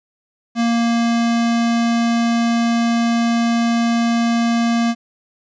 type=tone; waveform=square; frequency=233.1 Hz; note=A#3; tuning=in tune; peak=-15 dBFS; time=0.55-4.95 s; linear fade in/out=50 ms; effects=resampled to 16000 Hz + 9-bit